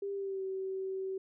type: tone with pitch glide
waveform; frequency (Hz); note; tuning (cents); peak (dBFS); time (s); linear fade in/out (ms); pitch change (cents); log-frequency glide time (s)
sine; 398.4 to 381.7; G4 to G4; +28 to -46; -34; 0.02-1.18; 5; -74; 0.13-0.43
effects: none